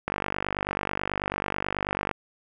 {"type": "click train", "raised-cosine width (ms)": 0.5, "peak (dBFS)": -11, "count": 101, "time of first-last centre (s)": [0.08, 2.113], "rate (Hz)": 49.2, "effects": []}